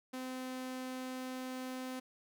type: tone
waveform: sawtooth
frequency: 257.1 Hz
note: C4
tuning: 30 cents flat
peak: -36 dBFS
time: 0.13-2 s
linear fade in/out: 10 ms
effects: none